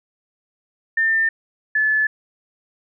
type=tone pair in turn; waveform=sine; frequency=1799 / 1730.3 Hz; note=A6 / A6; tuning=+38 / -29 cents; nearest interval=minor second; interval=67 cents; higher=first; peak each=-15 dBFS; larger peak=neither; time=0.97-1.29 / 1.75-2.07 s; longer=neither; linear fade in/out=5 ms; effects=none